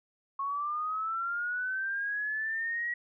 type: linear sweep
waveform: sine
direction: up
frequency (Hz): 1093 to 1921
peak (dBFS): -30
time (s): 0.39-2.94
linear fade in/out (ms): 5
effects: none